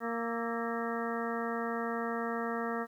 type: harmonic tone with a mistuned harmonic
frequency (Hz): 232.1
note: A#3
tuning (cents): -7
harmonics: 1 / 2 / 3 / 4 / 5 / 6 / 7 / 8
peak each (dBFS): -37 / -37 / -40 / -44 / -41 / -42 / -45 / -43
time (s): 0-2.87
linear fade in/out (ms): 50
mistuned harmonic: 6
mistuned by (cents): -81
effects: 11-bit